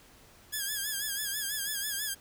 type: tone with vibrato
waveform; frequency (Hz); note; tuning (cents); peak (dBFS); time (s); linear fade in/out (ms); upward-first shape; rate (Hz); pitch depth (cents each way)
5% pulse; 1661.2; G#6; 0; -21; 0.52-2.15; 20; sine; 6.1; 78
effects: pink hiss -57 dBFS RMS until 2.2 s